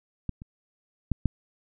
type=clicks; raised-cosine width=5 ms; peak=-17 / -28 / -12 / -10 dBFS; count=4; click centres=0.293 / 0.419 / 1.117 / 1.257 s; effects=none